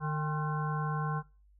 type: harmonic tone with a mistuned harmonic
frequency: 151.5 Hz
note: D#3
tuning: 46 cents flat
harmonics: 1 / 3 / 5 / 7 / 9 / 10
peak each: -31 / -43 / -40 / -37 / -44 / -44 dBFS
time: 0-1.23 s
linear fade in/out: 50 ms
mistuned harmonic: 5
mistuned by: +71 cents
effects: noise-tail reverb RT60 0.3 s tail -20 dB re dry + added 50 Hz sine -59 dBFS peak until 1.59 s